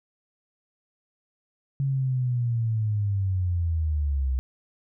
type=linear sweep; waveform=sine; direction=down; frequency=138.59 to 62.8 Hz; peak=-22 dBFS; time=1.8-4.39 s; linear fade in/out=0 ms; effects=none